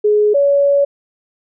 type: tone pair in turn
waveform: sine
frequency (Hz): 419.6 / 564.6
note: G#4 / C#5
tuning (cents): +18 / +32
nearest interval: perfect fourth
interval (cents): 514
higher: second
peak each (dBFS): -9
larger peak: neither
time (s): 0.04-0.34 / 0.34-0.85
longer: second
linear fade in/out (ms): 10
effects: none